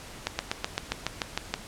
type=slowing click train; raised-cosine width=0.2 ms; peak=-9 dBFS; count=10; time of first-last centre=0.27-1.54 s; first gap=120 ms; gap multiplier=1.04; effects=pink hiss -44 dBFS RMS until 1.67 s + low-pass 10000 Hz 12 dB/octave